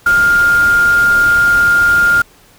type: tone in noise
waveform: sine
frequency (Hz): 1408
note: F6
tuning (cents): +14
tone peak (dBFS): -7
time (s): 0.06-2.22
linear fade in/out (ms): 5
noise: pink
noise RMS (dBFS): -25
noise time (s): 0.06-2.22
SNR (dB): +15
effects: pink hiss -46 dBFS RMS until 2.58 s